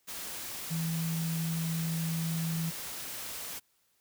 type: tone in noise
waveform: sine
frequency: 164 Hz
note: E3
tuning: 9 cents flat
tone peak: -30 dBFS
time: 0.7-2.71 s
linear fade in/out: 20 ms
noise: white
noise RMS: -40 dBFS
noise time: 0.07-3.6 s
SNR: +7 dB
effects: white hiss -72 dBFS RMS until 4 s